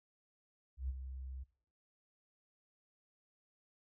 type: tone with ADSR envelope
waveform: sine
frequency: 65.41 Hz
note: C2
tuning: in tune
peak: -34 dBFS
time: 0.77-1.44 s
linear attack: 120 ms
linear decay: 31 ms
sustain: -9 dB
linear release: 14 ms
effects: noise-tail reverb RT60 0.6 s tail -21 dB re dry